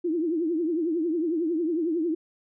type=tone with vibrato; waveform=sine; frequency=329.6 Hz; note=E4; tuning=in tune; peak=-23 dBFS; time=0.04-2.15 s; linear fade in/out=10 ms; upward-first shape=triangle; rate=11 Hz; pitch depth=160 cents each way; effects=none